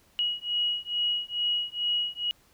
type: beating tone pair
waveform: sine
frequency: 2903 / 2905.3 Hz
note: F#7 / F#7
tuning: -34 / -32 cents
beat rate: 2.3 Hz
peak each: -29 / -29 dBFS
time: 0.19-2.31 s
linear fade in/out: 0 ms
effects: pink hiss -62 dBFS RMS until 2.53 s